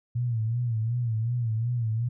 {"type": "tone with vibrato", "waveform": "sine", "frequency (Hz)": 116.1, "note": "A#2", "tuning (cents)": -7, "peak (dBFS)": -24, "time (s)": [0.15, 2.09], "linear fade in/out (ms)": 10, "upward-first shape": "sine", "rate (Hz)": 2.7, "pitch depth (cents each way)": 100, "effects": []}